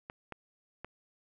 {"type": "clicks", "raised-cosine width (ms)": 0.5, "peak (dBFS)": -26, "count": 3, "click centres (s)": [0.099, 0.323, 0.846], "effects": []}